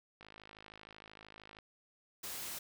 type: click train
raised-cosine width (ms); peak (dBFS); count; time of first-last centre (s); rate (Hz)
0.3; -36; 74; 0.21-1.587; 53
type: noise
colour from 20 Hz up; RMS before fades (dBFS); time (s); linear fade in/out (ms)
white; -43; 2.23-2.59; 10
effects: none